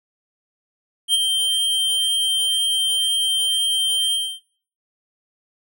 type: tone with ADSR envelope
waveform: square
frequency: 3149 Hz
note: G7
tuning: 7 cents sharp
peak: -13 dBFS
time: 1.08-4.4 s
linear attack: 59 ms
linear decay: 27 ms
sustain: -5 dB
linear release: 280 ms
effects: noise-tail reverb RT60 0.5 s tail -17 dB re dry